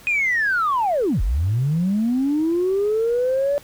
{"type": "linear two-way sweep", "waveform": "sine", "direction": "down then up", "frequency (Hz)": [2496, 38.91, 580], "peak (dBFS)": -16, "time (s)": [0.07, 3.58], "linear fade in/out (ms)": 0, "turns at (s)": 1.22, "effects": ["tanh soft clip ceiling -13 dBFS", "pink hiss -46 dBFS RMS until 3.63 s"]}